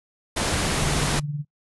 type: low-pass noise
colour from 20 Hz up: pink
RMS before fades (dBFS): -24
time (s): 0.36-1.2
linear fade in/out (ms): 10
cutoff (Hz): 11000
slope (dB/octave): 96
type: tone with tremolo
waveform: sine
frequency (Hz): 146.83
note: D3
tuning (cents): 0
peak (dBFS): -23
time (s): 0.76-1.45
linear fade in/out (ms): 50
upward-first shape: sine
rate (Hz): 19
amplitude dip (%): 55
effects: noise-tail reverb RT60 0.1 s tail -24 dB re dry